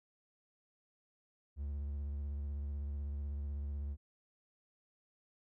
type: tone with vibrato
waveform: triangle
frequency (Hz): 71.5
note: D2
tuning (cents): -46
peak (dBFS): -35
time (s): 1.56-3.97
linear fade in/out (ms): 50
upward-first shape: sine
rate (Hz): 16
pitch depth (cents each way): 47
effects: none